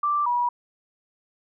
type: tone pair in turn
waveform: sine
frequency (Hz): 1174.7 / 967.9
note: D6 / B5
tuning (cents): 0 / -35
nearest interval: minor third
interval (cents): 335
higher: first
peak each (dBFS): -20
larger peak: neither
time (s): 0.03-0.26 / 0.26-0.49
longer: neither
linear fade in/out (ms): 5
effects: none